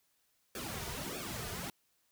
pink noise with flanger, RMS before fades -41 dBFS, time 0.55-1.7 s, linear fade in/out 2 ms, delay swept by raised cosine 0.98 to 3.78 ms, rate 1.6 Hz, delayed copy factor -0.95, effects white hiss -75 dBFS RMS until 2.11 s

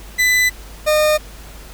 40% pulse tone pair in turn, 2000 / 609.9 Hz, B6 / D#5, +21 / -35 cents, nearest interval octave + major sixth, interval 2056 cents, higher first, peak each -11 dBFS, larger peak neither, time 0.18-0.5 / 0.86-1.18 s, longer neither, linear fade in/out 20 ms, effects added 50 Hz sine -36 dBFS peak until 1.73 s + pink hiss -40 dBFS RMS until 1.73 s

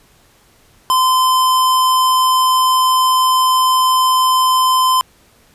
square tone, 1029 Hz, C6, 29 cents flat, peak -11 dBFS, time 0.9-5.01 s, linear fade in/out 0 ms, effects pink hiss -51 dBFS RMS until 5.54 s + resampled to 32000 Hz

